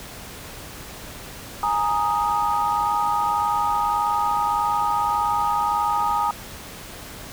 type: chord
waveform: sine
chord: Ab suspended second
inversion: none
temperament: equal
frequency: 830.6 / 932.3 / 1244.5 Hz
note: Ab5 / Bb5 / Eb6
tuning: 0 / 0 / 0 cents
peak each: -23 dBFS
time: 1.63-6.31 s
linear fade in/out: 2 ms
effects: tanh soft clip ceiling -9 dBFS + pink hiss -38 dBFS RMS until 7.32 s